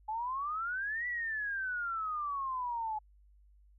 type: exponential two-way sweep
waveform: sine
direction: up then down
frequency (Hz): 846 to 1975.5 to 846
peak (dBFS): -33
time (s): 0.08-2.99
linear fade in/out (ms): 10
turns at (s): 1.07
effects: added 50 Hz sine -59 dBFS peak until 3.78 s